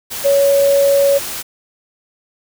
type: tone in noise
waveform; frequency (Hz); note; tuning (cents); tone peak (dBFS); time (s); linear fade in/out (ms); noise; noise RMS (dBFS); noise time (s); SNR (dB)
sine; 559; C#5; +14; -9; 0.24-1.19; 20; white; -25; 0.1-1.43; +13
effects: none